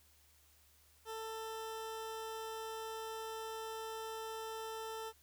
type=tone; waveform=20% pulse; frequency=444.1 Hz; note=A4; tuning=16 cents sharp; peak=-37 dBFS; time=1.05-5.13 s; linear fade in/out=50 ms; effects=added 74 Hz sine -70 dBFS peak until 5.22 s + white hiss -68 dBFS RMS until 5.22 s